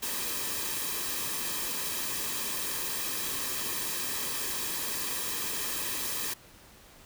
white noise with comb filter, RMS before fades -33 dBFS, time 0.02-6.34 s, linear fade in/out 10 ms, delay 1.4 ms, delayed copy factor -0.6, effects pink hiss -54 dBFS RMS until 7.05 s

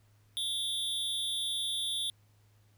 square tone with amplitude modulation, 3520 Hz, A7, in tune, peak -28 dBFS, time 0.37-2.1 s, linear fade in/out 0 ms, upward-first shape sine, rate 278 Hz, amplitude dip 90%, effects added 104 Hz sine -62 dBFS peak until 2.77 s + pink hiss -71 dBFS RMS until 2.77 s

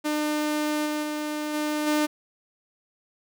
sawtooth tone with level steps, 301.3 Hz, D4, 44 cents sharp, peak -20 / -22 / -24 / -21 / -17 dBFS, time 0.04-2.07 s, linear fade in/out 20 ms, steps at 0.85 / 1.02 / 1.53 / 1.86 s, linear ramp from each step 20 ms, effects none

